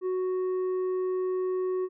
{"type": "tone with tanh clipping", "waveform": "sine", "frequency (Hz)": 370, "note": "F#4", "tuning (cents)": 0, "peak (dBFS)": -27, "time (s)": [0.01, 1.89], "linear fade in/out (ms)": 50, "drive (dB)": 5, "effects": []}